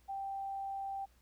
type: tone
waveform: sine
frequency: 784 Hz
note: G5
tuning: in tune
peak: -37 dBFS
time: 0.08-1.06 s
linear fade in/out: 20 ms
effects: added 60 Hz sine -65 dBFS peak until 1.21 s + pink hiss -71 dBFS RMS until 1.21 s